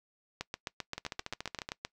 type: two click trains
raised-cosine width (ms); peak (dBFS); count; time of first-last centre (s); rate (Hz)
0.2; -18 / -20; 12 / 11; 0.41-1.85 / 0.98-1.689; 7.64 / 14.1
effects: noise-tail reverb RT60 0.1 s tail -22 dB re dry